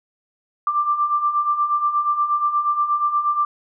sine beating tone pair, 1174.7 / 1183.1 Hz, D6 / D6, 0 / +12 cents, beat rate 8.4 Hz, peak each -24 / -18 dBFS, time 0.67-3.45 s, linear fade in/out 2 ms, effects none

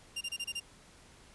sawtooth tone bursts, 2794 Hz, F7, in tune, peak -31 dBFS, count 6, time 0.16-0.601 s, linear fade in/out 10 ms, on 51 ms, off 27 ms, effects pink hiss -58 dBFS RMS until 1.34 s + resampled to 24000 Hz

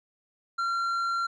triangle tone with tanh clipping, 1372 Hz, F6, 31 cents flat, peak -27 dBFS, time 0.58-1.27 s, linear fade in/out 10 ms, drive 11 dB, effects none

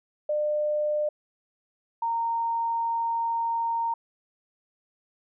sine tone pair in turn, 600 / 923.3 Hz, D5 / A#5, +37 / -17 cents, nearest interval perfect fifth, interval 746 cents, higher second, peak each -23 / -24 dBFS, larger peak first, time 0.29-1.09 / 2.02-3.94 s, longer second, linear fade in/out 5 ms, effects none

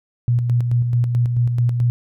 sine tone with tremolo, 120.5 Hz, B2, 42 cents flat, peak -13 dBFS, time 0.28-1.9 s, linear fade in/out 0 ms, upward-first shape square, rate 4.6 Hz, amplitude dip 40%, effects none

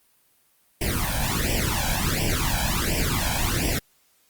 pink noise with flanger, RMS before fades -24 dBFS, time 0.81-3.79 s, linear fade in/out 5 ms, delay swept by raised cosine 0.37 to 1.28 ms, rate 1.4 Hz, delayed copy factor +1, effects white hiss -63 dBFS RMS until 4.29 s + Opus 32 kbps

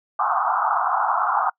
pink band-pass noise, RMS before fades -21 dBFS, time 0.19-1.5 s, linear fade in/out 5 ms, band 710 to 1400 Hz, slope 96 dB/octave, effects noise-tail reverb RT60 0.1 s tail -26 dB re dry

